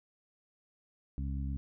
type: harmonic tone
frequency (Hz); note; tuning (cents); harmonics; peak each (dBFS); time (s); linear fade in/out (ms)
68.2; C#2; -28; 1 / 2 / 3 / 4; -34 / -40 / -44 / -46; 1.18-1.57; 0
effects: none